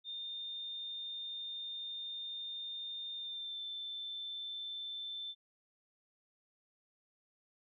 sine tone with pitch glide, 3626 to 3541 Hz, A#7 to A7, -49 to +10 cents, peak -40 dBFS, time 0.04-5.35 s, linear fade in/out 50 ms, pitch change -41 cents, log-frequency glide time 3.16-3.61 s, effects none

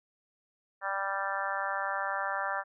harmonic tone, 196 Hz, G3, in tune, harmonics 3 / 4 / 5 / 6 / 7 / 8 / 9, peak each -39 / -37 / -38 / -38 / -37 / -38 / -38 dBFS, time 0.81-2.64 s, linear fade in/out 50 ms, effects none

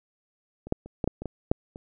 clicks, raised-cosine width 2 ms, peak -27 / -10 / -29 / -13 / -11 / -22 / -18 / -7 / -27 dBFS, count 9, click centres 0.67 / 0.724 / 0.86 / 1.042 / 1.076 / 1.22 / 1.257 / 1.515 / 1.759 s, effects none

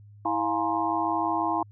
sine tone cluster, 325.7 / 700 / 837 / 949 / 1055 Hz, E4 / F5 / G#5 / A#5 / C6, -21 / +4 / +13 / +31 / +14 cents, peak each -30 dBFS, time 0.25-1.63 s, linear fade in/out 5 ms, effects added 103 Hz sine -47 dBFS peak until 1.71 s

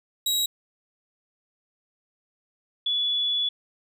sawtooth / sine tone pair in turn, 3841 / 3422 Hz, B7 / A7, -49 / -49 cents, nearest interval major second, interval 200 cents, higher first, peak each -19 / -22 dBFS, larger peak first, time 0.26-0.46 / 2.86-3.49 s, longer second, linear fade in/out 5 ms, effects none

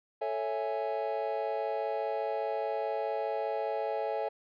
triangle chord, A major seventh, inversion none, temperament equal, 440 / 554.4 / 659.3 / 830.6 Hz, A4 / C#5 / E5 / G#5, 0 / 0 / 0 / 0 cents, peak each -34 dBFS, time 0.21-4.29 s, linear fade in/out 10 ms, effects resampled to 11025 Hz

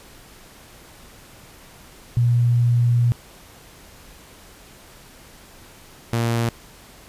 sine / sawtooth tone pair in turn, 119.9 / 116.49 Hz, A#2 / A#2, +49 / -1 cents, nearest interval unison, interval 50 cents, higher first, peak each -14 / -15 dBFS, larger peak first, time 2.17-3.12 / 6.13-6.49 s, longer first, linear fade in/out 0 ms, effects pink hiss -46 dBFS RMS until 7.08 s + resampled to 32000 Hz

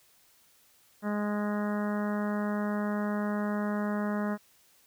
harmonic tone, 207.7 Hz, G#3, in tune, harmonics 1 / 2 / 3 / 4 / 5 / 6 / 7 / 8 / 9, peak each -29 / -39 / -37 / -43 / -42 / -43 / -44 / -46 / -47 dBFS, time 1.02-4.38 s, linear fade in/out 50 ms, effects white hiss -63 dBFS RMS until 4.86 s

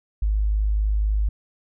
sine tone, 52 Hz, G#1, 3 cents sharp, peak -18 dBFS, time 0.22-1.29 s, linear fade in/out 5 ms, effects none

